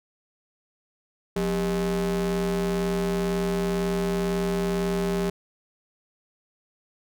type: ring-modulated tone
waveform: square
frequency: 110 Hz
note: A2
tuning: in tune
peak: -21 dBFS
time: 1.36-5.3 s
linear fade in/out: 5 ms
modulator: 289 Hz
effects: none